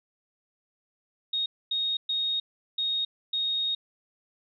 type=tone bursts at uneven times; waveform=sine; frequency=3730 Hz; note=A#7; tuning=in tune; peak=-25 dBFS; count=5; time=1.33-1.46 / 1.71-1.97 / 2.09-2.4 / 2.78-3.05 / 3.33-3.75 s; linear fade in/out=5 ms; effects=none